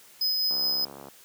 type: tone with tremolo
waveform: square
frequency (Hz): 5040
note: D#8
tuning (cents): +21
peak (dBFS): -23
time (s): 0.21-0.85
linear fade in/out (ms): 5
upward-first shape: triangle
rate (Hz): 4.9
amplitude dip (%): 25
type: click train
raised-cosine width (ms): 1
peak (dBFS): -28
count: 41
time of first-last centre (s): 0.51-1.085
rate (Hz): 69.6
effects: white hiss -53 dBFS RMS until 1.24 s + high-pass 150 Hz 12 dB/octave